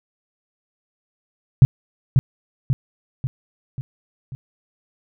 sine tone with echo, 130.81 Hz, C3, in tune, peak -4 dBFS, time 1.62-1.65 s, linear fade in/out 0 ms, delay 540 ms, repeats 5, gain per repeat -5 dB, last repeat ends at 4.35 s, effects none

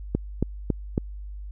click train, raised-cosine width 3 ms, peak -9 dBFS, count 4, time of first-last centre 0.15-0.979 s, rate 3.62 Hz, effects added 50 Hz sine -34 dBFS peak until 1.51 s

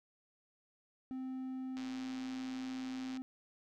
triangle tone, 260 Hz, C4, 11 cents flat, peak -37 dBFS, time 1.11-3.22 s, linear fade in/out 0 ms
click train, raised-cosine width 0.2 ms, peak -33 dBFS, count 165, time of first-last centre 1.77-3.172 s, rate 117 Hz
effects none

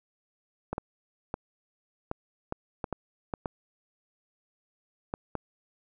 clicks, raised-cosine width 1 ms, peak -17 dBFS, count 11, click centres 0.73 / 0.781 / 1.341 / 2.114 / 2.524 / 2.842 / 2.927 / 3.338 / 3.458 / 5.139 / 5.353 s, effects none

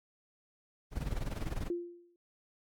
brown noise with tremolo, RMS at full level -33 dBFS, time 0.91-1.71 s, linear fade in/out 50 ms, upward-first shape sine, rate 20 Hz, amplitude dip 80%
sine tone with exponential decay, 347.3 Hz, F4, 10 cents flat, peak -29 dBFS, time 1.7-2.16 s, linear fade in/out 2 ms, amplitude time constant 100 ms
effects AAC 64 kbps

